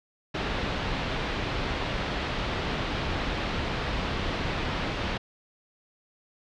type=low-pass noise; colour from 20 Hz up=pink; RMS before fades=-30 dBFS; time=0.34-5.18 s; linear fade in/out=10 ms; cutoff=4000 Hz; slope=24 dB/octave; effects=none